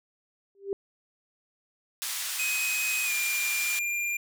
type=tone with exponential growth; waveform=sine; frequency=395.6 Hz; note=G4; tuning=16 cents sharp; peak=-23 dBFS; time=0.55-0.73 s; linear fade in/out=1 ms; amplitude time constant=38 ms
type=band-pass noise; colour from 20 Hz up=white; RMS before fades=-33 dBFS; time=2.02-3.79 s; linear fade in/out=0 ms; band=1400 to 12000 Hz; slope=12 dB/octave
type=tone with pitch glide; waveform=square; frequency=2516 to 2395 Hz; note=D#7 to D7; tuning=+19 to +33 cents; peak=-28 dBFS; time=2.39-4.17 s; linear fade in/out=5 ms; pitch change=-86 cents; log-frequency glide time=3.05-3.12 s
effects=none